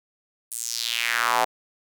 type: tone with high-pass filter sweep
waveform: square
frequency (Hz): 58.5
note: A#1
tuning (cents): +7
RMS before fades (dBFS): -25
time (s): 0.51-1.45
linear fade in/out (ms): 10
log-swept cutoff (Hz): 9900 to 720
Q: 3
effects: none